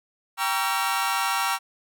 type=chord; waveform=sawtooth; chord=G diminished seventh; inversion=none; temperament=just; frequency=784 / 940.8 / 1128.9 / 1354.7 Hz; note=G5 / Bb5 / Db6 / Fb6; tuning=0 / +16 / +31 / +47 cents; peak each=-25 / -24 / -26 / -24 dBFS; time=0.37-1.59 s; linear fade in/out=50 ms; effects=none